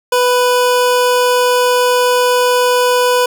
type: tone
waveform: 25% pulse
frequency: 495.2 Hz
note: B4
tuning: 5 cents sharp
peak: -6 dBFS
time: 0.12-3.26 s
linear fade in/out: 5 ms
effects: none